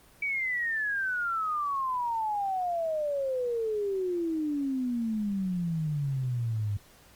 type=exponential sweep; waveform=sine; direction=down; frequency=2300 to 100 Hz; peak=-27 dBFS; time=0.22-6.77 s; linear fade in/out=5 ms; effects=pink hiss -57 dBFS RMS until 7.15 s + Opus 24 kbps